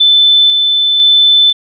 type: tone with tremolo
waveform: sine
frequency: 3520 Hz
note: A7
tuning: in tune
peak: -4 dBFS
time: 0-1.53 s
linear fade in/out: 10 ms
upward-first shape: square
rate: 1 Hz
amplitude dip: 35%
effects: none